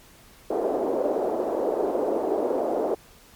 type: band-pass noise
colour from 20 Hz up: white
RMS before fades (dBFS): -25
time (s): 0.5-2.95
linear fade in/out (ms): 10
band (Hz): 330 to 600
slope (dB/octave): 24
effects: pink hiss -52 dBFS RMS until 3.35 s + MP3 96 kbps